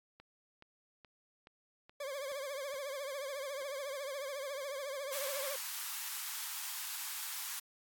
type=click train; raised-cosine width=0.3 ms; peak=-39 dBFS; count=7; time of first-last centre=0.2-2.742 s; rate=2.36 Hz
type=tone with vibrato; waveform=40% pulse; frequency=554.4 Hz; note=C#5; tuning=in tune; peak=-38 dBFS; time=2-5.56 s; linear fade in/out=5 ms; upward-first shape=triangle; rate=14 Hz; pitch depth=120 cents each way
type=high-pass noise; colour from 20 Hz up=white; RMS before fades=-41 dBFS; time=5.12-7.6 s; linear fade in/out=10 ms; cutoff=840 Hz; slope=48 dB/octave
effects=AAC 64 kbps